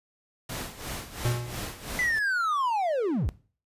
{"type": "noise with tremolo", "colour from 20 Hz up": "pink", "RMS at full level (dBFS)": -34, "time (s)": [0.49, 2.19], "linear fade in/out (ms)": 5, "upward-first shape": "sine", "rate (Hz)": 2.9, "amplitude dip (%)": 75}
{"type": "tone with exponential decay", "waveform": "square", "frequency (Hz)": 120.7, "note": "B2", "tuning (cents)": -39, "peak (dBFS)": -22, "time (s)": [1.25, 1.81], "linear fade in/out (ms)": 0, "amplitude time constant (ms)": 120}
{"type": "linear sweep", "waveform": "triangle", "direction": "down", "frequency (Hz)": [2023, 42.03], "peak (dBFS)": -22, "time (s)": [1.99, 3.29], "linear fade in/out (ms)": 0}
{"effects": ["noise-tail reverb RT60 0.4 s tail -18 dB re dry", "resampled to 32000 Hz"]}